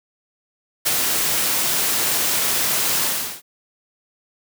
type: noise with ADSR envelope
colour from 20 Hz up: white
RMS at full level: -17 dBFS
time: 0.85-3.42 s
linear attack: 19 ms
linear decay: 22 ms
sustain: -3 dB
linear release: 380 ms
effects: high-pass 100 Hz 12 dB/octave